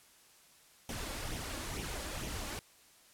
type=noise with flanger; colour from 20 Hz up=pink; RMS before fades=-40 dBFS; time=0.89-2.59 s; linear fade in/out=0 ms; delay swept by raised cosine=0.32 to 3.62 ms; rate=2.2 Hz; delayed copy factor=+0.55; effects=white hiss -62 dBFS RMS until 3.13 s + low-pass 12000 Hz 12 dB/octave